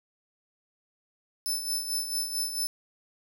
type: tone with tremolo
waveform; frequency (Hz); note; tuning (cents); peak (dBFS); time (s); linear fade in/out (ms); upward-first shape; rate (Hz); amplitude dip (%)
20% pulse; 5274; E8; 0; -21; 1.46-2.67; 0; sine; 4.5; 60
effects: none